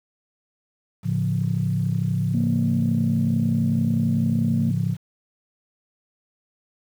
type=chord; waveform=sine; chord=A augmented; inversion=none; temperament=equal with one note detuned; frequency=110 / 141.26 / 174.61 Hz; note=A2 / C#3 / E#3; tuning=0 / +33 / 0 cents; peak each=-24 dBFS; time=1.03-4.97 s; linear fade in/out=50 ms
type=tone with pitch glide; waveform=sine; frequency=233.1 to 228 Hz; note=A#3 to A#3; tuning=0 to -38 cents; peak=-21 dBFS; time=2.34-4.71 s; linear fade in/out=5 ms; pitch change=-38 cents; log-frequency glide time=2.52-3.04 s
effects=tanh soft clip ceiling -11 dBFS + 8-bit